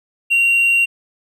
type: tone with hard clipping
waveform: sine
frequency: 2756 Hz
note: F7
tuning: 24 cents flat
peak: -12 dBFS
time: 0.3-0.86 s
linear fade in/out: 20 ms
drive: 2 dB
effects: none